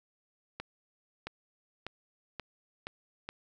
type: accelerating click train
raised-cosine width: 0.3 ms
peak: -22 dBFS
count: 6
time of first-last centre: 0.6-3.29 s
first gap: 670 ms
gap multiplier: 0.89
effects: none